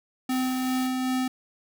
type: tone with tremolo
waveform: square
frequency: 257.2 Hz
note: C4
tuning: 30 cents flat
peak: -24 dBFS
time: 0.29-1.28 s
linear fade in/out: 5 ms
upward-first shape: sine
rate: 2.6 Hz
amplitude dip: 25%
type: noise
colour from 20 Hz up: white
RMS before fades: -42 dBFS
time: 0.31-0.87 s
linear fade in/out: 2 ms
effects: none